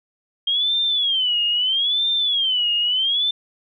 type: tone with vibrato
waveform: sine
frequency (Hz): 3203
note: G7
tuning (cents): +37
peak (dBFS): -17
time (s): 0.47-3.31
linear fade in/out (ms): 5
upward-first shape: sine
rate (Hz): 0.77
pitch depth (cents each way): 200
effects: none